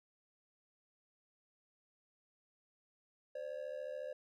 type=ring-modulated tone; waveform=triangle; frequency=554.4 Hz; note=C#5; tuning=in tune; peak=-36 dBFS; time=3.35-4.13 s; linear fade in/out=5 ms; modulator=37 Hz; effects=none